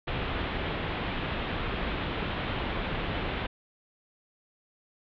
pink low-pass noise, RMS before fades -32 dBFS, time 0.07-3.47 s, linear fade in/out 10 ms, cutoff 3600 Hz, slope 48 dB/octave, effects none

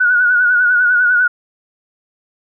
sine tone with vibrato, 1465 Hz, F#6, 18 cents flat, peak -9 dBFS, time 0-1.28 s, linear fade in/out 10 ms, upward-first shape sine, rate 10 Hz, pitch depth 52 cents each way, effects none

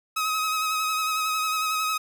sawtooth tone with vibrato, 1271 Hz, D#6, 36 cents sharp, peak -20 dBFS, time 0.16-1.98 s, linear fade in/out 10 ms, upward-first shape sine, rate 11 Hz, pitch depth 25 cents each way, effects none

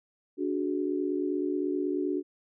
sine tone cluster, 291.5 / 367.6 / 417 Hz, D4 / F#4 / G#4, -13 / -11 / +7 cents, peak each -30 / -30 / -36 dBFS, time 0.37-2.23 s, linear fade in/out 50 ms, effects none

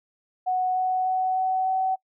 sine tone with pitch steps, 739 / 743.3 / 747.6 / 751.9 / 756.3 Hz, F#5 / F#5 / F#5 / F#5 / F#5, -2 / +8 / +18 / +28 / +38 cents, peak -21 dBFS, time 0.46-1.96 s, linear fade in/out 20 ms, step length 300 ms, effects noise-tail reverb RT60 0.1 s tail -24 dB re dry

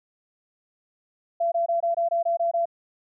sine tone bursts, 679 Hz, F5, 49 cents flat, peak -20 dBFS, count 9, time 1.4-2.656 s, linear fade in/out 10 ms, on 120 ms, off 22 ms, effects none

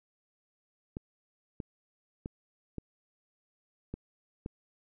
clicks, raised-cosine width 3 ms, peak -24 dBFS, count 6, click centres 0.969 / 1.602 / 2.259 / 2.783 / 3.94 / 4.461 s, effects none

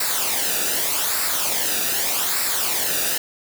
white noise with flanger, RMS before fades -22 dBFS, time 0-3.18 s, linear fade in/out 5 ms, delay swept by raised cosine 0.31 to 0.95 ms, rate 0.83 Hz, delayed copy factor -0.6, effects none

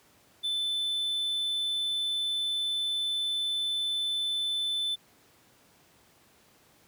triangle tone, 3520 Hz, A7, in tune, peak -26 dBFS, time 0.43-4.96 s, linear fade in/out 20 ms, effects pink hiss -61 dBFS RMS until 6.87 s + high-pass 100 Hz 12 dB/octave

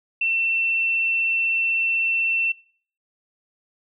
sine tone, 2692 Hz, E7, 36 cents sharp, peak -19 dBFS, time 0.21-2.52 s, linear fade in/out 5 ms, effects noise-tail reverb RT60 0.5 s tail -24 dB re dry

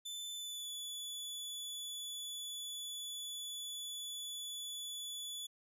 sawtooth tone with pitch glide, 3520 to 3442 Hz, A7 to A7, 0 to -39 cents, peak -39 dBFS, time 0.05-5.47 s, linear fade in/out 10 ms, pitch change -39 cents, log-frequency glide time 0.35-0.71 s, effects resampled to 32000 Hz + 13-bit

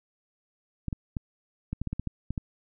clicks, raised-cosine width 5 ms, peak -18 dBFS, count 11, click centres 0.883 / 0.928 / 1.168 / 1.73 / 1.816 / 1.873 / 1.93 / 1.996 / 2.073 / 2.306 / 2.378 s, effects none

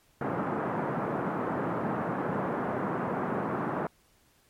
pink band-pass noise, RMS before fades -31 dBFS, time 0.21-3.87 s, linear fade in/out 2 ms, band 150 to 1400 Hz, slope 24 dB/octave, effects pink hiss -65 dBFS RMS until 4.49 s + MP3 64 kbps

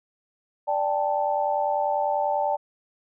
sine chord, D suspended fourth, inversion none, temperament equal with one note detuned, 587.3 / 789.9 / 880 Hz, D5 / G5 / A5, 0 / +13 / 0 cents, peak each -26 dBFS, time 0.67-2.57 s, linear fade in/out 20 ms, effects none

